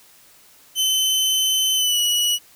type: tone with pitch glide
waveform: sawtooth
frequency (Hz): 3055 to 2929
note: G7 to F#7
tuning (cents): -45 to -18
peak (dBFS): -14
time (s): 0.75-2.39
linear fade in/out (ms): 50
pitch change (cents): -73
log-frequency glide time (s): 1.76-1.99
effects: white hiss -51 dBFS RMS until 2.55 s